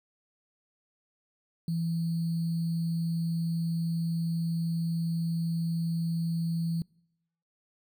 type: tone with sample-and-hold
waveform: sine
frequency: 166.3 Hz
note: E3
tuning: 16 cents sharp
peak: -27 dBFS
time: 1.68-6.82 s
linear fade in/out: 2 ms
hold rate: 4410 Hz
effects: noise-tail reverb RT60 0.8 s tail -26 dB re dry